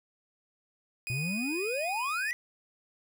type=tone; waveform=40% pulse; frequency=2484 Hz; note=D#7; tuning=3 cents flat; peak=-33 dBFS; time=1.07-2.31 s; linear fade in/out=0 ms
type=exponential sweep; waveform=triangle; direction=up; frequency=117.8 to 2009 Hz; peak=-29 dBFS; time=1.1-2.33 s; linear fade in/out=0 ms
effects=none